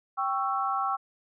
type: chord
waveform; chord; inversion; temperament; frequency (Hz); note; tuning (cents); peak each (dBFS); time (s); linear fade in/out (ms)
sine; C# diminished; second; equal with one note detuned; 784 / 1108.7 / 1328.4; G5 / C#6 / E6; 0 / 0 / +13; -30; 0.17-0.97; 20
effects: none